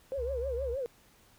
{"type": "tone with vibrato", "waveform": "sine", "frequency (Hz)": 510, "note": "C5", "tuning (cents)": -44, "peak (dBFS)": -31, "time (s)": [0.12, 0.86], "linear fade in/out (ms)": 0, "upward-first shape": "triangle", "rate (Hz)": 6.4, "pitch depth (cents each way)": 190}
{"type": "tone", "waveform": "sine", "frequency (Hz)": 67.3, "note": "C2", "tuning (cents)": 49, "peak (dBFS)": -36, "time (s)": [0.17, 0.76], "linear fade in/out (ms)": 20}
{"effects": ["tanh soft clip ceiling -23 dBFS", "pink hiss -62 dBFS RMS until 1.38 s"]}